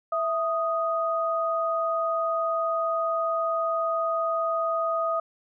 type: tone pair together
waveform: sine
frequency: 659.3 / 1244.5 Hz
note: E5 / D#6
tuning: 0 / 0 cents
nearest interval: major seventh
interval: 1100 cents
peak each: -26 dBFS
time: 0.12-5.2 s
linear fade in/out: 5 ms
effects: none